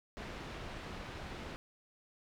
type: low-pass noise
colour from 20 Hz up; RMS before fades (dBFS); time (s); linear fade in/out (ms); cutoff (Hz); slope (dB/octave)
pink; -45; 0.17-1.56; 0; 3400; 12
effects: none